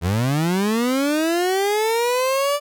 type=linear sweep; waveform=30% pulse; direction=up; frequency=80.5 to 587.3 Hz; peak=-15 dBFS; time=0.01-2.6 s; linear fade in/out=50 ms; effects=none